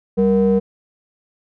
triangle ring-modulated tone, 136.5 Hz, C#3, 26 cents flat, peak -7 dBFS, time 0.17-0.6 s, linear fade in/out 20 ms, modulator 333 Hz, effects none

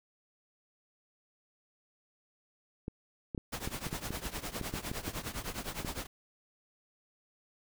clicks, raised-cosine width 3 ms, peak -24 dBFS, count 12, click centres 2.881 / 3.348 / 3.378 / 3.675 / 3.867 / 3.929 / 4.106 / 4.613 / 4.739 / 4.915 / 5.08 / 5.848 s
pink noise with tremolo, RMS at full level -36 dBFS, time 3.52-6.07 s, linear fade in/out 10 ms, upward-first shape triangle, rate 9.8 Hz, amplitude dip 90%
effects none

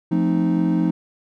triangle chord, F dominant seventh, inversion none, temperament equal, 174.61 / 220 / 261.6 / 311.1 Hz, F3 / A3 / C4 / Eb4, 0 / 0 / 0 / 0 cents, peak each -18 / -23 / -23 / -19 dBFS, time 0.11-0.91 s, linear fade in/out 10 ms, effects none

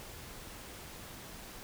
silence, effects pink hiss -48 dBFS RMS until 1.63 s

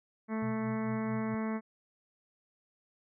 harmonic tone, 220 Hz, A3, in tune, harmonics 1 / 2 / 3 / 4 / 5 / 6 / 7 / 8 / 9 / 10, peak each -32 / -41 / -44 / -46 / -45 / -50 / -52 / -52 / -50 / -52 dBFS, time 0.28-1.61 s, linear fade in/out 50 ms
sine tone with tremolo, 123 Hz, B2, 7 cents flat, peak -36 dBFS, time 0.42-1.35 s, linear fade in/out 5 ms, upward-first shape sine, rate 4.5 Hz, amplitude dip 75%
effects none

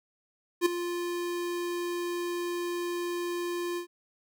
square tone with ADSR envelope, 349.2 Hz, F4, in tune, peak -19 dBFS, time 0.61-3.87 s, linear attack 48 ms, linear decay 9 ms, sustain -12 dB, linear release 100 ms, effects none

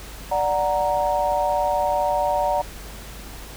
sine chord, D augmented, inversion none, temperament equal, 587.3 / 740 / 932.3 Hz, D5 / F#5 / A#5, 0 / 0 / 0 cents, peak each -23 dBFS, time 0.31-2.62 s, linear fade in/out 10 ms, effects added 50 Hz sine -38 dBFS peak until 3.56 s + pink hiss -40 dBFS RMS until 3.56 s

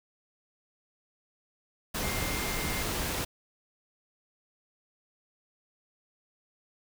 sine tone in noise, 2107 Hz, C7, 12 cents sharp, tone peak -39 dBFS, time 2.02-2.83 s, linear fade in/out 10 ms, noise pink, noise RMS -32 dBFS, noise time 1.94-3.25 s, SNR -10 dB, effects none

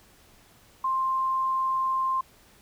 sine tone, 1052 Hz, C6, 9 cents sharp, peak -23 dBFS, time 0.84-2.21 s, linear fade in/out 5 ms, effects pink hiss -57 dBFS RMS until 2.61 s

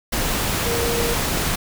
sine tone in noise, 470 Hz, A#4, 14 cents sharp, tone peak -23 dBFS, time 0.66-1.14 s, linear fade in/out 10 ms, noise pink, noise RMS -22 dBFS, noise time 0.12-1.56 s, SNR -4 dB, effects none

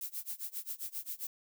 violet noise with tremolo, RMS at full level -38 dBFS, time 0.01-1.27 s, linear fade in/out 2 ms, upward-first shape sine, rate 7.5 Hz, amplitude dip 95%, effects none

